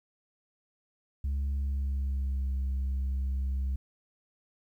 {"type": "tone with pitch glide", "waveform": "sine", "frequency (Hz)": [69.4, 66.38], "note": ["C#2", "C2"], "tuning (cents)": [3, 26], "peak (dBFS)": -25, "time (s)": [1.24, 3.76], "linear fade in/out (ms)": 5, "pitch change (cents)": -77, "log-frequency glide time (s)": [1.55, 2.51], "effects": ["tanh soft clip ceiling -27 dBFS", "11-bit"]}